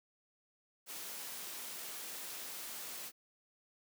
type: noise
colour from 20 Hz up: white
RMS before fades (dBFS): -45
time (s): 0.86-3.12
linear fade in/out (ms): 50
effects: high-pass 200 Hz 12 dB/octave